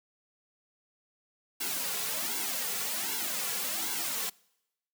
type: noise with flanger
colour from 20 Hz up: white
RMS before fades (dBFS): -33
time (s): 1.6-4.3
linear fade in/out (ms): 10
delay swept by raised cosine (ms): 1.6 to 3.3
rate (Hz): 1.3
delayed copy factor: -1
effects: noise-tail reverb RT60 0.9 s tail -26 dB re dry + high-pass 200 Hz 12 dB/octave